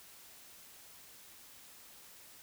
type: silence
effects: white hiss -56 dBFS RMS until 2.42 s